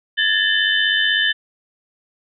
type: tone cluster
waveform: sine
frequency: 1701 / 1797 / 3036 / 3572 Hz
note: G#6 / A6 / F#7 / A7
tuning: +41 / +36 / +44 / +25 cents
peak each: -20 / -20 / -19 / -24 dBFS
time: 0.17-1.33 s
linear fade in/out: 20 ms
effects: none